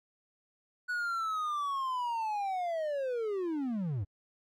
triangle linear sweep, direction down, 1480 to 87.31 Hz, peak -29 dBFS, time 0.88-4.05 s, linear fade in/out 20 ms, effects AAC 64 kbps

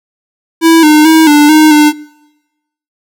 square tone with pitch steps, 328.1 / 304.1 / 319.7 / 295 / 309.5 / 299.7 Hz, E4 / D#4 / D#4 / D4 / D#4 / D4, -8 / -40 / +47 / +8 / -9 / +35 cents, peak -3 dBFS, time 0.61-1.93 s, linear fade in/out 50 ms, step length 220 ms, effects noise-tail reverb RT60 1.0 s tail -23 dB re dry

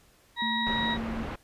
harmonic tone, 954 Hz, A#5, 40 cents sharp, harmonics 1 / 2 / 4, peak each -31 / -31 / -31 dBFS, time 0.36-0.98 s, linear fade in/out 50 ms
sine tone with pitch glide, 224.3 to 225.7 Hz, A3 to A3, +34 to +44 cents, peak -32 dBFS, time 0.42-1.23 s, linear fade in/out 2 ms, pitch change +10 cents, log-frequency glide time 0.85-0.98 s
pink low-pass noise, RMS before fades -36 dBFS, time 0.66-1.36 s, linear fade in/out 10 ms, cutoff 1900 Hz, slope 12 dB/octave
effects pink hiss -61 dBFS RMS until 1.43 s + resampled to 32000 Hz

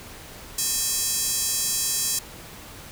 square tone with high-pass filter, 362.5 Hz, F#4, 35 cents flat, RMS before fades -25 dBFS, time 0.58-2.19 s, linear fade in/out 5 ms, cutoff 6600 Hz, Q 1.4, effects pink hiss -42 dBFS RMS until 2.91 s

